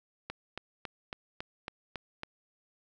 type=click train; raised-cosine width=0.3 ms; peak=-21 dBFS; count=8; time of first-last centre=0.3-2.234 s; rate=3.62 Hz; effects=none